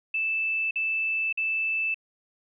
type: tone bursts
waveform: sine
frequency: 2637 Hz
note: E7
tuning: in tune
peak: -24 dBFS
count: 3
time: 0.14-1.944 s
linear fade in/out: 5 ms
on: 570 ms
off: 47 ms
effects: none